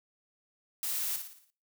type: noise with echo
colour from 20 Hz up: blue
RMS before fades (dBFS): -34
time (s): 0.83-1.16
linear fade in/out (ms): 0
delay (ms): 57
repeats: 6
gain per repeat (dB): -6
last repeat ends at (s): 1.502
effects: noise-tail reverb RT60 0.4 s tail -21 dB re dry